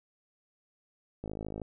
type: click train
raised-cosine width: 2 ms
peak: -25 dBFS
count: 21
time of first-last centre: 1.24-1.617 s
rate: 53 Hz
effects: none